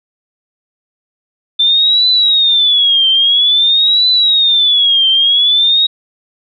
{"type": "tone with vibrato", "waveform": "sine", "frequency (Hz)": 3545, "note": "A7", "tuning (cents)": 12, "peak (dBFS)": -7, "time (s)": [1.59, 5.87], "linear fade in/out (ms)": 10, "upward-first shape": "triangle", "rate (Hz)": 0.5, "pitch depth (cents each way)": 220, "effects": []}